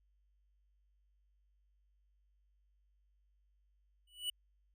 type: tone with exponential growth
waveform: square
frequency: 2953 Hz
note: F#7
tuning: 4 cents flat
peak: -33 dBFS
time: 4.07-4.3 s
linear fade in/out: 5 ms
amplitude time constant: 49 ms
effects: added 50 Hz sine -70 dBFS peak until 4.74 s